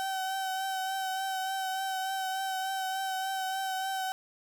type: tone with vibrato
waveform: 35% pulse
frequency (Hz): 764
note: G5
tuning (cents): -45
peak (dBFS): -29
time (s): 0-4.12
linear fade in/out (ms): 0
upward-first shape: triangle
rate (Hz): 3.4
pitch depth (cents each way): 24
effects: none